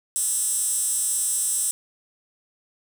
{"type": "tone with high-pass filter", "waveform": "15% pulse", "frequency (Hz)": 341.9, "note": "F4", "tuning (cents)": -37, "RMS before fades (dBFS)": -24, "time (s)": [0.16, 1.71], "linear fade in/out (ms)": 0, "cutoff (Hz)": 8700, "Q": 5.7, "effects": []}